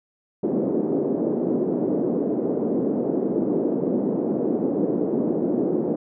white band-pass noise, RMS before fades -23 dBFS, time 0.43-5.96 s, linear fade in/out 5 ms, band 200 to 430 Hz, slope 24 dB/octave, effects none

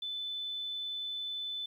sine tone, 3509 Hz, A7, 5 cents flat, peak -35 dBFS, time 0.02-1.66 s, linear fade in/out 5 ms, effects 11-bit

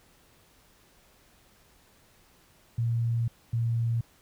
sine tone pair in turn, 116.54 / 116.1 Hz, A#2 / A#2, 0 / -7 cents, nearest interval unison, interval 7 cents, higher first, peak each -24 dBFS, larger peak neither, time 2.78-3.28 / 3.53-4.01 s, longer first, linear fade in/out 5 ms, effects pink hiss -61 dBFS RMS until 4.21 s

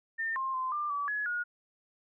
sine tone with pitch steps, 1808 / 1060 / 1035 / 1192 / 1148 / 1691 / 1441 Hz, A6 / C6 / C6 / D6 / D6 / G#6 / F#6, +47 / +22 / -19 / +25 / -40 / +31 / -46 cents, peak -30 dBFS, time 0.18-1.44 s, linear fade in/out 20 ms, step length 180 ms, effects none

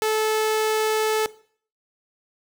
sawtooth tone, 434.7 Hz, A4, 21 cents flat, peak -16 dBFS, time 0.02-1.26 s, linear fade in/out 0 ms, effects noise-tail reverb RT60 0.5 s tail -18 dB re dry

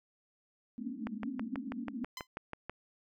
white band-pass noise, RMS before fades -40 dBFS, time 0.78-2.04 s, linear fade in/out 0 ms, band 210 to 280 Hz, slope 96 dB/octave
click train, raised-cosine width 0.5 ms, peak -24 dBFS, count 11, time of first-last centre 1.07-2.696 s, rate 6.15 Hz
10% pulse tone with exponential decay, 1023 Hz, C6, 39 cents flat, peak -29 dBFS, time 2.17-2.27 s, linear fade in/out 2 ms, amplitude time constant 21 ms
effects none

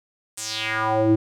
square tone with band-pass filter sweep, 110 Hz, A2, in tune, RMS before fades -22 dBFS, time 0.37-1.16 s, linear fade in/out 10 ms, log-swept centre 8900 to 270 Hz, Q 3.1, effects none

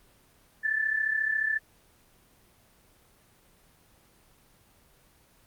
sine tone pair together, 1725.8 / 1760 Hz, A6 / A6, -34 / 0 cents, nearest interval unison, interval 34 cents, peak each -31 / -26 dBFS, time 0.63-1.59 s, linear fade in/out 20 ms, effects pink hiss -61 dBFS RMS until 5.46 s + Opus 24 kbps

